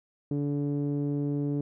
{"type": "tone with low-pass filter", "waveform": "sawtooth", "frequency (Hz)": 144.1, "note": "D3", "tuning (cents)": -33, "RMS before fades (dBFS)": -29, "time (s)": [0.31, 1.61], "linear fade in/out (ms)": 2, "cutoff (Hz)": 350, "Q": 3.1, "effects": []}